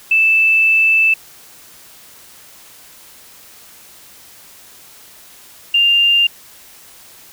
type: tone pair in turn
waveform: sine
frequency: 2639 / 2796 Hz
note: E7 / F7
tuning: +1 / +1 cents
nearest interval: minor second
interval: 100 cents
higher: second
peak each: -9 dBFS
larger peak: neither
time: 0.11-1.14 / 5.74-6.27 s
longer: first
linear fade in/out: 5 ms
effects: white hiss -42 dBFS RMS until 7.32 s